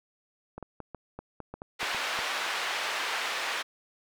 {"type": "clicks", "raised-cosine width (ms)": 1, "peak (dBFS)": -25, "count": 11, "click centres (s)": [0.58, 0.627, 0.803, 0.947, 1.19, 1.403, 1.54, 1.619, 1.83, 1.947, 2.19]}
{"type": "band-pass noise", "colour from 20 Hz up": "white", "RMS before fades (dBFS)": -32, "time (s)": [1.79, 3.63], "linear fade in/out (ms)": 20, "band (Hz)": [680, 2700], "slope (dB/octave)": 12}
{"effects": []}